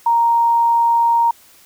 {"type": "tone", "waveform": "sine", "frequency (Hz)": 932.3, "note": "A#5", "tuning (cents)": 0, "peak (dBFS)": -11, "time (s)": [0.06, 1.31], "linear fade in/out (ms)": 5, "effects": ["white hiss -48 dBFS RMS until 1.65 s"]}